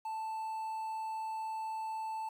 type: tone with quantisation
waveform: triangle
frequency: 882 Hz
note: A5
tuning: 4 cents sharp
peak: -34 dBFS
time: 0.05-2.29 s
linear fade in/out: 5 ms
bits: 10
effects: none